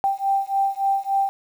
sine beating tone pair, 784 / 787.5 Hz, G5 / G5, 0 / +8 cents, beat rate 3.5 Hz, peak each -22 dBFS, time 0.04-1.29 s, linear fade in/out 0 ms, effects 8-bit

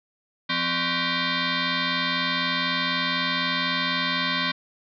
sine tone with frequency modulation, 1033 Hz, C6, 22 cents flat, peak -22 dBFS, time 0.49-4.52 s, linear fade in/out 10 ms, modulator 430 Hz, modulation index 7.5, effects none

